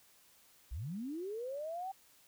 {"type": "linear sweep", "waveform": "sine", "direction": "up", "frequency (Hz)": [48.4, 784], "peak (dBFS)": -38, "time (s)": [0.71, 1.92], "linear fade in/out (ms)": 10, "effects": ["white hiss -65 dBFS RMS until 2.27 s"]}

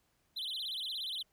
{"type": "tone with vibrato", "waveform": "triangle", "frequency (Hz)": 3520, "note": "A7", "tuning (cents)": 0, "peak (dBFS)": -35, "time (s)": [0.36, 1.23], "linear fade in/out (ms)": 10, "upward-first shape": "sine", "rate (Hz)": 17, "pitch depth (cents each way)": 270, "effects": ["pink hiss -75 dBFS RMS until 1.32 s"]}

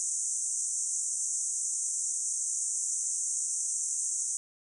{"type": "band-pass noise", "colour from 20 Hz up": "pink", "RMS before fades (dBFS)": -32, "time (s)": [0, 4.37], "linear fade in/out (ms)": 0, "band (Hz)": [6100, 9100], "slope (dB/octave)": 96, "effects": []}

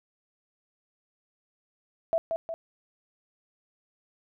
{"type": "tone with echo", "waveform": "sine", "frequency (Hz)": 659.3, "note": "E5", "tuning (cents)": 0, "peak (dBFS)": -21, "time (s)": [2.13, 2.18], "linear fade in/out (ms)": 0, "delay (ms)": 180, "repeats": 2, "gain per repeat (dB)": -5, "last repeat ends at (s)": 2.54, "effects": []}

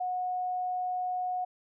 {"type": "tone", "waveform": "sine", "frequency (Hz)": 730, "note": "F#5", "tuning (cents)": -24, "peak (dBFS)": -29, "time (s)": [0, 1.45], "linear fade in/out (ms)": 10, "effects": []}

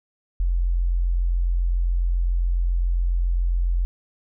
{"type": "tone", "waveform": "sine", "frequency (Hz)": 43.65, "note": "F1", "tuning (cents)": 0, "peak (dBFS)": -18, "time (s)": [0.4, 3.85], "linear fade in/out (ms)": 0, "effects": []}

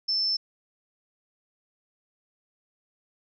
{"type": "tone", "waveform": "sine", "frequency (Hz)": 5300, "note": "E8", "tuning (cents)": 9, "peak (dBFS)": -23, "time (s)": [0.08, 0.37], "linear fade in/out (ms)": 10, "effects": []}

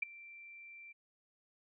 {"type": "tone with ADSR envelope", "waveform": "sine", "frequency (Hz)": 2351, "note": "D7", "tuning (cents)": 1, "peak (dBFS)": -28, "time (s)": [0.02, 0.93], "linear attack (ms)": 8, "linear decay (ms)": 9, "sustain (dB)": -22, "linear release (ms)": 17, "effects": []}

